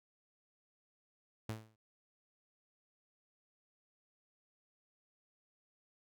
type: tone with exponential decay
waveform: sawtooth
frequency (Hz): 110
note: A2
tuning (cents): 0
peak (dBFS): -33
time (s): 1.49-1.76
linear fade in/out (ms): 5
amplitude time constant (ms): 57
effects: none